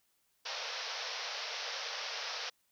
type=band-pass noise; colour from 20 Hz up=white; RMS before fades=-40 dBFS; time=0.45-2.5 s; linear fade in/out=10 ms; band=450 to 5800 Hz; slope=96 dB/octave; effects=white hiss -75 dBFS RMS until 2.71 s